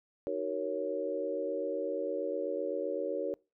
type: chord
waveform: sine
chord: D# minor seventh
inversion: none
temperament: equal with one note detuned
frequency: 311.1 / 378.4 / 466.2 / 554.4 Hz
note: D#4 / F#4 / A#4 / C#5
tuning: 0 / +39 / 0 / 0 cents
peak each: -40 / -38 / -36 / -35 dBFS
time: 0.27-3.34 s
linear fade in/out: 0 ms
effects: noise-tail reverb RT60 0.3 s tail -26 dB re dry